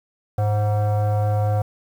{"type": "tone with frequency modulation", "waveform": "sine", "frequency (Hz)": 104.1, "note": "G#2", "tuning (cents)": 5, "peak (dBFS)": -15, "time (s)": [0.38, 1.62], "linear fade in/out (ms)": 5, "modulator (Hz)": 629, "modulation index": 0.63, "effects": ["tanh soft clip ceiling -15 dBFS", "8-bit"]}